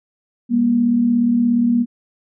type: tone pair together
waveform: sine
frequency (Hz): 202.2 / 239.2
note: G#3 / A#3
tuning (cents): -46 / +45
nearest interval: minor third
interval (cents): 291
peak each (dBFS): -22 / -13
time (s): 0.49-1.86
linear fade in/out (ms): 50
effects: none